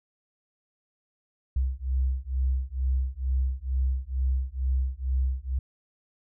sine beating tone pair, 64 / 66.2 Hz, C2 / C2, -38 / +21 cents, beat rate 2.2 Hz, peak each -27 dBFS, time 1.56-5.59 s, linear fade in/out 5 ms, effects none

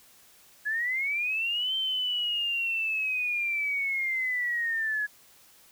sine linear two-way sweep, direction up then down, 1678 to 3120 to 1678 Hz, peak -26 dBFS, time 0.65-5.07 s, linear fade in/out 20 ms, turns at 1.75 s, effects white hiss -57 dBFS RMS until 5.71 s

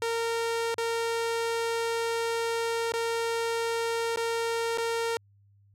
sawtooth tone with dropouts, 460.6 Hz, A#4, 21 cents flat, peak -23 dBFS, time 0.02-5.17 s, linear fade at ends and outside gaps 1 ms, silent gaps 0.743-0.781 / 2.921-2.937 / 4.16-4.172 / 4.775-4.782 s, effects added 100 Hz sine -58 dBFS peak until 5.74 s + low-pass 10000 Hz 12 dB/octave

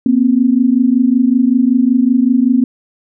sine tone pair together, 239.1 / 264.4 Hz, A#3 / C4, +44 / +18 cents, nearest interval major second, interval 174 cents, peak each -11 dBFS, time 0.06-2.64 s, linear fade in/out 2 ms, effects none

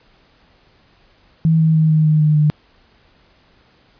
sine tone with pitch steps, 161.4 / 159.55 / 157.71 / 155.9 / 154.11 / 152.34 / 150.59 Hz, E3 / D#3 / D#3 / D#3 / D#3 / D#3 / D3, -36 / +44 / +24 / +4 / -16 / -36 / +44 cents, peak -10 dBFS, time 1.45-2.5 s, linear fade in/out 0 ms, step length 150 ms, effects pink hiss -54 dBFS RMS until 3.99 s + resampled to 11025 Hz

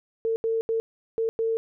sine tone bursts at uneven times, 451.2 Hz, A4, 44 cents sharp, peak -22 dBFS, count 5, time 0.25-0.36 / 0.44-0.61 / 0.69-0.8 / 1.18-1.29 / 1.39-1.57 s, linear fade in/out 0 ms, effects none

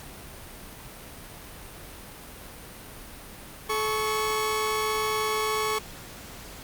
sawtooth tone pair together, 431.2 / 1108.7 Hz, A4 / C#6, -35 / 0 cents, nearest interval octave + major third, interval 1635 cents, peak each -24 dBFS, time 3.69-5.79 s, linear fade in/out 10 ms, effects pink hiss -43 dBFS RMS until 6.63 s + Opus 48 kbps

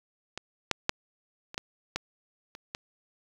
clicks, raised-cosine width 0.2 ms, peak -18 / -7 / -6 / -23 / -14 / -12 / -26 / -17 dBFS, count 8, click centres 0.376 / 0.713 / 0.894 / 1.544 / 1.579 / 1.96 / 2.551 / 2.749 s, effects 7-bit

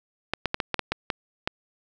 clicks, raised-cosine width 0.3 ms, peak -8 dBFS, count 9, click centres 0.336 / 0.457 / 0.544 / 0.602 / 0.743 / 0.793 / 0.92 / 1.102 / 1.475 s, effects none

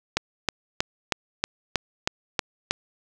click train, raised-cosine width 0.2 ms, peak -4 dBFS, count 9, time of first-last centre 0.17-2.71 s, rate 3.15 Hz, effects none

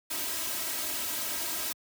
white noise with comb filter, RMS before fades -33 dBFS, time 0.1-1.73 s, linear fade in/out 10 ms, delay 3.1 ms, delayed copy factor +0.85, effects high-pass 80 Hz 12 dB/octave

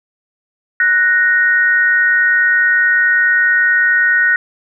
sine tone pair together, 1480 / 1864.7 Hz, F#6 / A#6, 0 / 0 cents, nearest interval major third, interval 400 cents, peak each -12 dBFS, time 0.8-4.36 s, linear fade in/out 2 ms, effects none

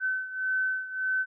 sine beating tone pair, 1523 / 1524.7 Hz, F#6 / G6, +50 / -48 cents, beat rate 1.7 Hz, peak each -28 / -32 dBFS, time 0-1.26 s, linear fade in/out 50 ms, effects none

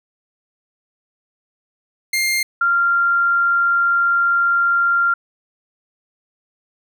sawtooth / sine tone pair in turn, 2112 / 1387.5 Hz, C7 / F6, +16 / -12 cents, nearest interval perfect fifth, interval 728 cents, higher first, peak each -13 dBFS, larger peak neither, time 2.13-2.43 / 2.61-5.14 s, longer second, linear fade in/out 5 ms, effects none

